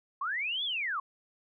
sine linear two-way sweep, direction up then down, 1034 to 3520 to 1034 Hz, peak -30 dBFS, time 0.21-1 s, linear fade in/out 5 ms, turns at 0.64 s, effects none

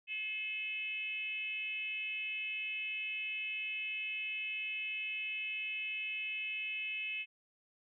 sine tone with frequency modulation, 2583 Hz, E7, 36 cents flat, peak -36 dBFS, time 0.07-7.26 s, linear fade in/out 50 ms, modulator 434 Hz, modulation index 0.66, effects none

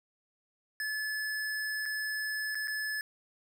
square tone with dropouts, 1725 Hz, A6, 35 cents flat, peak -33 dBFS, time 0.8-3.01 s, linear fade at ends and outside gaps 1 ms, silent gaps 1.856-1.86 / 2.547-2.553 / 2.674-2.68 s, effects none

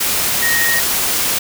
sine tone in noise, 1870 Hz, A#6, 5 cents sharp, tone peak -15 dBFS, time 0.42-0.8 s, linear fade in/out 10 ms, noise white, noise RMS -17 dBFS, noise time 0-1.39 s, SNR -1 dB, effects none

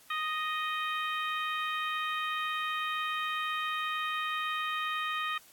harmonic tone, 622 Hz, D#5, 1 cent flat, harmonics 2 / 3 / 4 / 5 / 6, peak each -33 / -37 / -39 / -41 / -43 dBFS, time 0.1-5.38 s, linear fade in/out 5 ms, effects white hiss -58 dBFS RMS until 5.52 s + AAC 64 kbps

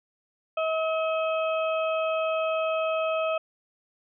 harmonic tone with a mistuned harmonic, 640 Hz, D#5, 49 cents sharp, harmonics 1 / 2 / 4 / 5, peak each -25 / -31 / -34 / -42 dBFS, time 0.57-3.38 s, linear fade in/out 5 ms, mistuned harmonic 5, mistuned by -20 cents, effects none

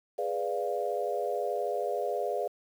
sine chord, G# diminished seventh, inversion none, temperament equal, 415.3 / 493.9 / 587.3 / 698.5 Hz, G#4 / B4 / D5 / F5, 0 / 0 / 0 / 0 cents, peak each -34 dBFS, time 0.18-2.48 s, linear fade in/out 10 ms, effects 9-bit

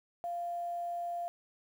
sine tone with quantisation, 694 Hz, F5, 11 cents flat, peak -34 dBFS, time 0.24-1.28 s, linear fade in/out 0 ms, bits 10, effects none

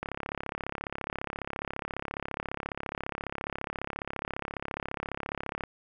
click train, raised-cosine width 0.5 ms, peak -18 dBFS, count 195, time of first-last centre 0.03-5.637 s, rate 34.6 Hz, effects none

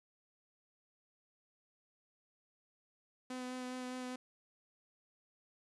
sawtooth tone with vibrato, 253 Hz, B3, 42 cents sharp, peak -37 dBFS, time 3.3-4.16 s, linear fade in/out 5 ms, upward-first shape sine, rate 4.9 Hz, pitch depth 13 cents each way, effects resampled to 24000 Hz + 11-bit

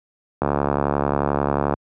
click train, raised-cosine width 1 ms, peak -5 dBFS, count 95, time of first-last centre 0.42-1.738 s, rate 71.3 Hz, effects high-pass 80 Hz 12 dB/octave

